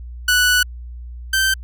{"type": "tone pair in turn", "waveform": "sawtooth", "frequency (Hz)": [1480, 1553], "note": ["F#6", "G6"], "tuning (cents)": [0, -17], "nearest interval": "minor second", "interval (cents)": 83, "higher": "second", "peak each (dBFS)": [-9, -11], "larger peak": "first", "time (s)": [[0.28, 0.63], [1.33, 1.54]], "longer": "first", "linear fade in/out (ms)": 5, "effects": ["added 60 Hz sine -30 dBFS peak until 1.63 s"]}